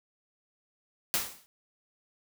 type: noise with exponential decay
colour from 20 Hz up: white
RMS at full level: -25 dBFS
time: 1.14-1.46 s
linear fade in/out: 0 ms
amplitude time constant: 68 ms
effects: none